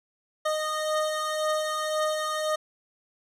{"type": "beating tone pair", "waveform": "25% pulse", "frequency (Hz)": [616, 617.9], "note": ["D#5", "D#5"], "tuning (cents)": [-17, -12], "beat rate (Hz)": 1.9, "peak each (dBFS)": [-28, -23], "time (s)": [0.45, 2.56], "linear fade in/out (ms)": 10, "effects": ["low-pass 11000 Hz 12 dB/octave"]}